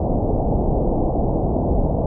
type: low-pass noise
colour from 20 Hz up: pink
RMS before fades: -19 dBFS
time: 0-2.06 s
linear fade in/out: 2 ms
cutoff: 800 Hz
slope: 48 dB/octave
effects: none